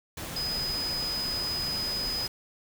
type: tone in noise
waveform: sine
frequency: 5000 Hz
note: D#8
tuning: 8 cents sharp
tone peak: -29 dBFS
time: 0.36-2.27 s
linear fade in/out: 5 ms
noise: pink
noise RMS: -37 dBFS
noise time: 0.17-2.28 s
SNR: +5 dB
effects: none